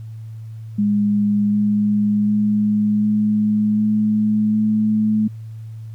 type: tone with pitch steps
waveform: sine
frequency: 206.2 / 208 / 209.8 / 211.6 / 213.5 / 215.3 Hz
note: G#3 / G#3 / G#3 / G#3 / G#3 / A3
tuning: -12 / +3 / +18 / +33 / +48 / -37 cents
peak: -14 dBFS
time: 0.78-5.28 s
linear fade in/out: 10 ms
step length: 750 ms
effects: added 111 Hz sine -30 dBFS peak until 5.94 s + pink hiss -59 dBFS RMS until 5.94 s